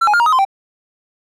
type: tone with pitch steps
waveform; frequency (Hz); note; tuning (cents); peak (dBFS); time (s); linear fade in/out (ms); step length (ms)
triangle; 1350 / 835 / 1410 / 943 / 1260 / 1037 / 781; E6 / G#5 / F6 / A#5 / D#6 / C6 / G5; +41 / +9 / +16 / +20 / +21 / -16 / -7; -8; 0.01-0.451; 10; 63
effects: none